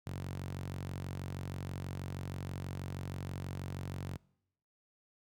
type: tone with high-pass filter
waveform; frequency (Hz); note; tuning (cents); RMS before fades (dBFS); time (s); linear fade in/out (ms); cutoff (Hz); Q
sawtooth; 46.25; F#1; 0; -41; 0.06-4.17; 10; 110; 2.7
effects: noise-tail reverb RT60 0.8 s tail -24 dB re dry